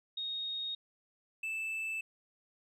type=tone pair in turn; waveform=sine / triangle; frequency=3729 / 2637 Hz; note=A#7 / E7; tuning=0 / 0 cents; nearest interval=tritone; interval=600 cents; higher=first; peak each=-35 / -33 dBFS; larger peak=second; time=0.17-0.75 / 1.43-2.01 s; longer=neither; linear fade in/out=5 ms; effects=resampled to 32000 Hz